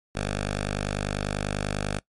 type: tone with notch filter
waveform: 5% pulse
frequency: 50.1 Hz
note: G1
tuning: 38 cents sharp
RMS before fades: -29 dBFS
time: 0.15-1.99 s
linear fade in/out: 5 ms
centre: 340 Hz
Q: 1.3
effects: noise-tail reverb RT60 0.1 s tail -22 dB re dry + MP3 48 kbps